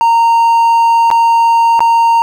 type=tone with dropouts; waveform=triangle; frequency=924 Hz; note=A#5; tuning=16 cents flat; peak=-4 dBFS; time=0.01-2.22 s; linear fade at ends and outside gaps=0 ms; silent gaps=1.103-1.113 / 1.793-1.805 s; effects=none